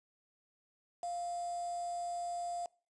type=tone with quantisation; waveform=sine; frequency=698.5 Hz; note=F5; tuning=in tune; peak=-36 dBFS; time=1.03-2.66 s; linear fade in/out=2 ms; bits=8; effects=noise-tail reverb RT60 0.4 s tail -24 dB re dry + resampled to 22050 Hz